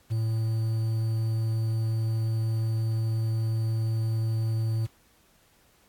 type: tone with quantisation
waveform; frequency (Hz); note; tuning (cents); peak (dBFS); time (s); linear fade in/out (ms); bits
triangle; 111.8; A2; +28; -22; 0.1-4.87; 20; 8
effects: pink hiss -62 dBFS RMS until 5.88 s + AAC 64 kbps